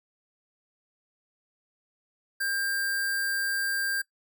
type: tone with sample-and-hold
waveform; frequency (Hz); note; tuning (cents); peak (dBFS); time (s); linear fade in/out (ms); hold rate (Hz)
sine; 1598; G6; +33; -26; 2.4-4.02; 10; 6300
effects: noise-tail reverb RT60 0.1 s tail -19 dB re dry